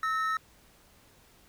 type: tone pair together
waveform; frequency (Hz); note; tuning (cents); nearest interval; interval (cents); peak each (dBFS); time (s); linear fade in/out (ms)
triangle; 1296.9 / 1833; E6 / A#6; -29 / -30; tritone; 599; -26 / -32; 0.03-0.37; 2
effects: pink hiss -60 dBFS RMS until 1.48 s